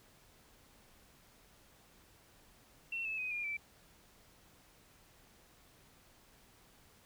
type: tone with pitch steps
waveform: sine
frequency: 2709 / 2608 / 2510 / 2416 / 2326 Hz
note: E7 / E7 / D#7 / D7 / D7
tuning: +47 / -19 / +15 / +48 / -17 cents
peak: -36 dBFS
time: 2.92-3.57 s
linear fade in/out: 5 ms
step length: 130 ms
effects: pink hiss -64 dBFS RMS until 7.05 s